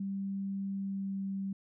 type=tone with pitch glide; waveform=sine; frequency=196 to 194.76 Hz; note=G3 to G3; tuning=0 to -11 cents; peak=-33 dBFS; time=0-1.53 s; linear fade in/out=5 ms; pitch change=-11 cents; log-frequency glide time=0.74-1.22 s; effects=none